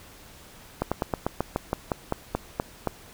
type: slowing click train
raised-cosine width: 1 ms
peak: -10 dBFS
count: 13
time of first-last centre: 0.82-2.873 s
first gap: 96 ms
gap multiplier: 1.1
effects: pink hiss -49 dBFS RMS until 3.13 s